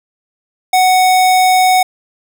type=tone; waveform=square; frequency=742 Hz; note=F#5; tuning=5 cents sharp; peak=-8 dBFS; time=0.73-1.83 s; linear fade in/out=5 ms; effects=none